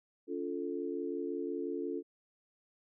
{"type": "chord", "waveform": "sine", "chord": "Db augmented", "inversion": "none", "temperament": "equal with one note detuned", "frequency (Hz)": [283.5, 349.2, 440], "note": ["Db4", "F4", "A4"], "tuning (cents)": [39, 0, 0], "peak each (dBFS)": [-39, -38, -39], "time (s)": [0.27, 2.03], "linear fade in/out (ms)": 50, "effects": []}